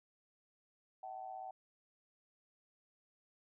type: tone with amplitude modulation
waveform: sine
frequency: 758 Hz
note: F#5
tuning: 42 cents sharp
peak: -40 dBFS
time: 1.03-1.51 s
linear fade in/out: 5 ms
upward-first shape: sine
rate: 116 Hz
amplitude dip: 80%
effects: none